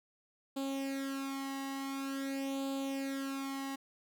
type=tone with flanger; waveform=sawtooth; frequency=272.3 Hz; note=C#4; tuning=31 cents flat; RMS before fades=-38 dBFS; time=0.56-3.76 s; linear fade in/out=10 ms; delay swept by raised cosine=0.26 to 1.03 ms; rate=0.47 Hz; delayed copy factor=+0.75; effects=none